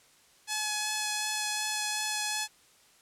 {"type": "tone with vibrato", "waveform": "5% pulse", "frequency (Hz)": 850, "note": "G#5", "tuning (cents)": 40, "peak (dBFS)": -17, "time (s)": [0.47, 2.48], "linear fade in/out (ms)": 50, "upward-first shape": "sine", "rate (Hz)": 2.7, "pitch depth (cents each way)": 11, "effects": ["white hiss -61 dBFS RMS until 3.01 s", "low-pass 10000 Hz 12 dB/octave"]}